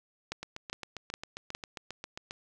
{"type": "two click trains", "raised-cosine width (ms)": 0.2, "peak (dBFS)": [-17, -22], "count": [4, 15], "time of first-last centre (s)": [[0.32, 1.55], [0.43, 2.309]], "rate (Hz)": [2.44, 7.45], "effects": []}